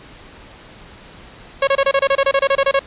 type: tone bursts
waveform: sawtooth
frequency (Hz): 549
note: C#5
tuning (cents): -17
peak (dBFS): -8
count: 15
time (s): 1.62-2.793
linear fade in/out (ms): 5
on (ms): 53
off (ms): 27
effects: pink hiss -41 dBFS RMS until 2.86 s + resampled to 8000 Hz